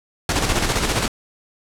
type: noise with tremolo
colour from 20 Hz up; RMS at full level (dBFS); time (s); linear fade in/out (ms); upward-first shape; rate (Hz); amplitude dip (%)
pink; -18; 0.29-1.08; 2; square; 15; 45
effects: low-pass 9000 Hz 12 dB/octave